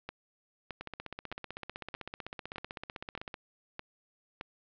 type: two click trains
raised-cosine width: 0.3 ms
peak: -23 / -22 dBFS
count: 41 / 8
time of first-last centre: 0.81-3.342 / 0.09-4.411 s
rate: 15.8 / 1.62 Hz
effects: low-pass 4000 Hz 12 dB/octave